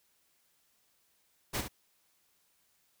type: noise with echo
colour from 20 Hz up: pink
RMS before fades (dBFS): -33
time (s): 1.53-1.62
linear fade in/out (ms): 20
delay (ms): 65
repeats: 1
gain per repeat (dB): -8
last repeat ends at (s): 1.685
effects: white hiss -72 dBFS RMS until 3 s